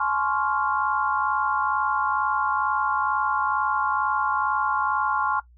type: chord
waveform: sine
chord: Db major seventh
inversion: second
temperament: equal with one note detuned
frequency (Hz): 848.6 / 1046.5 / 1108.7 / 1396.9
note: Ab5 / C6 / Db6 / F6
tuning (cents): +37 / 0 / 0 / 0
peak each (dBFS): -27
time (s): 0-5.4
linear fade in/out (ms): 5
effects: noise-tail reverb RT60 0.1 s tail -17 dB re dry + added 60 Hz sine -50 dBFS peak until 5.57 s